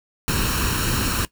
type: noise with comb filter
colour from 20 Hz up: pink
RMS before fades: -22 dBFS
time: 0.28-1.25 s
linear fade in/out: 0 ms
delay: 0.72 ms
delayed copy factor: +0.65
effects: noise-tail reverb RT60 0.1 s tail -18 dB re dry